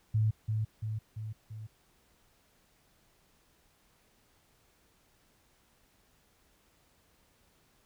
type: tone with echo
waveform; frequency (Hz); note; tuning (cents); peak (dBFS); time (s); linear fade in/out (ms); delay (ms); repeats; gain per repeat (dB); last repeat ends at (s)
sine; 108.8; A2; -19; -24; 0.14-0.31; 10; 340; 4; -4; 1.67
effects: pink hiss -68 dBFS RMS until 7.85 s